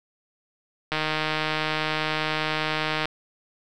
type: click train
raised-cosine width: 0.3 ms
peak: -9 dBFS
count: 332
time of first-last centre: 0.92-3.055 s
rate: 155 Hz
effects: none